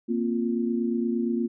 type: chord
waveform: sine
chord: Bb suspended second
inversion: none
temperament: equal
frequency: 233.1 / 261.6 / 349.2 Hz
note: Bb3 / C4 / F4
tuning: 0 / 0 / 0 cents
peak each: -25 / -31 / -29 dBFS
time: 0.08-1.48 s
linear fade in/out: 20 ms
effects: none